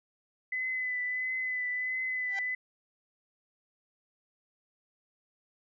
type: tone with vibrato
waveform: sine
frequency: 2012 Hz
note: B6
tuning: 32 cents sharp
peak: -30 dBFS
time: 0.52-2.55 s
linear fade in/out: 5 ms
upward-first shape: triangle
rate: 1.5 Hz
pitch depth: 26 cents each way
type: tone with exponential growth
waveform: sawtooth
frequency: 784 Hz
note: G5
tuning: in tune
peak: -31 dBFS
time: 2.26-2.39 s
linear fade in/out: 2 ms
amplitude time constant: 27 ms
effects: resampled to 16000 Hz